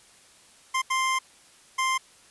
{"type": "tone bursts at uneven times", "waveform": "25% pulse", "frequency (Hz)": 1048, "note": "C6", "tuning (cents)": 2, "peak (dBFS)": -19, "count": 3, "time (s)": [[0.74, 0.82], [0.9, 1.19], [1.78, 1.98]], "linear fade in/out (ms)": 10, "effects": ["white hiss -55 dBFS RMS until 2.3 s", "resampled to 24000 Hz"]}